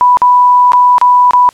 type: tone with dropouts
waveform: sine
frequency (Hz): 987.8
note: B5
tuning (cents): 0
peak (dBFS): -3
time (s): 0.01-1.49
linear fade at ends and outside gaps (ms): 0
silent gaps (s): 0.171-0.218 / 0.72-0.733 / 0.982-1.014 / 1.309-1.334
effects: white hiss -43 dBFS RMS until 1.53 s + low-pass 8000 Hz 12 dB/octave